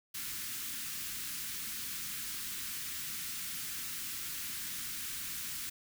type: band-stop noise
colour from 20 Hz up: white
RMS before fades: -40 dBFS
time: 0.14-5.7 s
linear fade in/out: 10 ms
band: 300 to 1300 Hz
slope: 24 dB/octave
effects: none